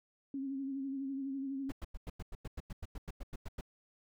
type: tone with vibrato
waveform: sine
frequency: 271.7 Hz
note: C#4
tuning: 35 cents flat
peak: -36 dBFS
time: 0.34-1.71 s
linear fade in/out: 2 ms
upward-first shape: sine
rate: 12 Hz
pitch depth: 41 cents each way
type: noise bursts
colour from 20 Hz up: brown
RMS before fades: -41 dBFS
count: 16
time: 1.69-3.611 s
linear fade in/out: 5 ms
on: 31 ms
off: 95 ms
effects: none